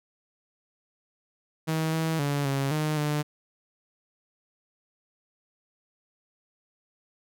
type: tone with pitch steps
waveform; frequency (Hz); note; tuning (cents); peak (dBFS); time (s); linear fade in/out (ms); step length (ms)
sawtooth; 159.4 / 161.2 / 143.1 / 137.6 / 153.4 / 149; D#3 / E3 / D3 / C#3 / D#3 / D3; +42 / -38 / -45 / -12 / -24 / +25; -21; 1.67-3.23; 20; 260
effects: none